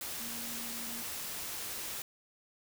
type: tone in noise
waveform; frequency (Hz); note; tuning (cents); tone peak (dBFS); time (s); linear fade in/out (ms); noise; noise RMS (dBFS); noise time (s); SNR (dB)
sine; 233.1; A#3; 0; -47; 0.2-1.02; 2; white; -40; 0.01-2.02; -10
effects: none